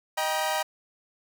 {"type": "chord", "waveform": "sawtooth", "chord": "Eb major", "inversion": "none", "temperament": "equal with one note detuned", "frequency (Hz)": [622.3, 784, 954.7], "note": ["Eb5", "G5", "Bb5"], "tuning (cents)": [0, 0, 41], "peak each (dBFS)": -26, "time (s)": [0.17, 0.63], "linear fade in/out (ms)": 10, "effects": []}